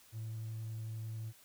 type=tone; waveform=triangle; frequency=111.1 Hz; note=A2; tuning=17 cents sharp; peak=-36 dBFS; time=0.12-1.33 s; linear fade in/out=50 ms; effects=tanh soft clip ceiling -35 dBFS + white hiss -62 dBFS RMS until 1.44 s